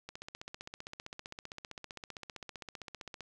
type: click train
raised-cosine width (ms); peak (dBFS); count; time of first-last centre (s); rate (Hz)
0.2; -26; 49; 0.09-3.207; 15.4
effects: none